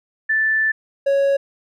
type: tone pair in turn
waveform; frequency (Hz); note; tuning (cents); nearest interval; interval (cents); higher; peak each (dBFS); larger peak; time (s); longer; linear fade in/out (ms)
sine / triangle; 1760 / 554.4; A6 / C#5; 0 / 0; octave + minor sixth; 2000; first; -15 / -12; second; 0.29-0.72 / 1.06-1.37; first; 10
effects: none